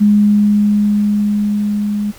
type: tone with level ramp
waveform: sine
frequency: 207.3 Hz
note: G#3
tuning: 3 cents flat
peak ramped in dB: -6 to -15 dBFS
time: 0-2.12 s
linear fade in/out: 20 ms
effects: pink hiss -40 dBFS RMS until 2.18 s